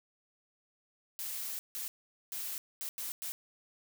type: noise bursts at uneven times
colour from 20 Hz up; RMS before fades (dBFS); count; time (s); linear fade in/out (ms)
blue; -39; 6; 1.19-1.59 / 1.75-1.88 / 2.32-2.58 / 2.81-2.89 / 2.98-3.12 / 3.22-3.32; 0
effects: none